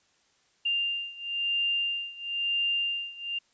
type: beating tone pair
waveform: sine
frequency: 2794 / 2795 Hz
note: F7 / F7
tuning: 0 / +1 cents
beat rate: 1 Hz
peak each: -29 / -31 dBFS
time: 0.65-3.39 s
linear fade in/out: 10 ms
effects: white hiss -67 dBFS RMS until 3.53 s + resampled to 16000 Hz